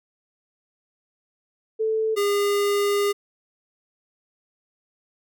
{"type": "tone pair in turn", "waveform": ["sine", "square"], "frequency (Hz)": [440, 406.2], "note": ["A4", "G#4"], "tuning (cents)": [0, -38], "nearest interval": "minor second", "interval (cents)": 138, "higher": "first", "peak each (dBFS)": -20, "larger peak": "neither", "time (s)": [[1.79, 2.16], [2.16, 3.13]], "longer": "second", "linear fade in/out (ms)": 20, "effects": []}